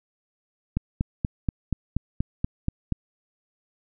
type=click train; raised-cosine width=5 ms; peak=-11 dBFS; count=10; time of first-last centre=0.77-2.923 s; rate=4.18 Hz; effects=none